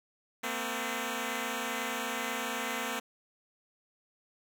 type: tone pair together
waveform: 5% pulse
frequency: 227 / 255.1 Hz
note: A#3 / C4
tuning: -46 / -44 cents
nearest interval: major second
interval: 202 cents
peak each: -24 dBFS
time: 0.43-3 s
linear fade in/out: 10 ms
effects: none